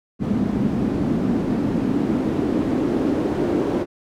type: noise with band-pass filter sweep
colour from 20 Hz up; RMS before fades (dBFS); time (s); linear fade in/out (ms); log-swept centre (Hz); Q
pink; -21; 0.19-3.86; 50; 210 to 340; 2.7
effects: none